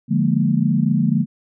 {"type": "chord", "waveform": "sine", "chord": "Bb dominant seventh", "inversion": "first", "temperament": "equal with one note detuned", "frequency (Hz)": [146.83, 174.61, 209.2, 233.1], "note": ["D3", "F3", "Ab3", "Bb3"], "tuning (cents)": [0, 0, 13, 0], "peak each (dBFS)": -20, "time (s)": [0.08, 1.26], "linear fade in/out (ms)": 50, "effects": []}